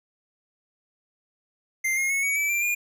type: tone with pitch steps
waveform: square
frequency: 2093 / 2144 / 2197 / 2251 / 2306 / 2363 / 2421 Hz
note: C7 / C7 / C#7 / C#7 / D7 / D7 / D#7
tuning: 0 / +42 / -16 / +26 / -32 / +10 / -48 cents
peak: -23 dBFS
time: 1.84-2.75 s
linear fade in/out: 10 ms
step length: 130 ms
effects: none